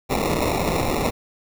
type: noise with sample-and-hold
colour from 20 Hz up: white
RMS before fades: -22 dBFS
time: 0.09-1.11 s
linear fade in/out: 20 ms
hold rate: 1575 Hz
effects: none